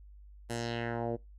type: tone with low-pass filter sweep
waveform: 10% pulse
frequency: 117.4 Hz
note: A#2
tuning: 13 cents sharp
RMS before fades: -35 dBFS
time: 0.49-1.17 s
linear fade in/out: 20 ms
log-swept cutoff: 11000 to 440 Hz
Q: 2.1
effects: noise-tail reverb RT60 0.2 s tail -22 dB re dry + added 50 Hz sine -50 dBFS peak until 1.38 s